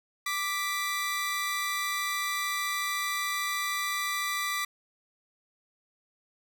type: tone pair together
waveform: sawtooth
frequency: 1174.6 / 1975.5 Hz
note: D6 / B6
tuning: 0 / 0 cents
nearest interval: major sixth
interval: 900 cents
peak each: -28 dBFS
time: 0.26-4.65 s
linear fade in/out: 5 ms
effects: none